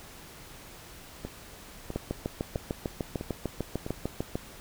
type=two click trains; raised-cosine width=2 ms; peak=-16 / -21 dBFS; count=17 / 5; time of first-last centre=1.96-4.355 / 1.25-3.864 s; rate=6.68 / 1.53 Hz; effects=pink hiss -48 dBFS RMS until 4.6 s